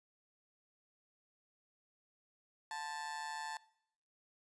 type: tone with amplitude modulation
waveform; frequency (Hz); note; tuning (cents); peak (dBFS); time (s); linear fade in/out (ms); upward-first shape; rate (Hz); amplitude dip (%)
30% pulse; 880; A5; 0; -35; 2.71-3.57; 2; sine; 153; 65
effects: noise-tail reverb RT60 0.7 s tail -21 dB re dry + resampled to 22050 Hz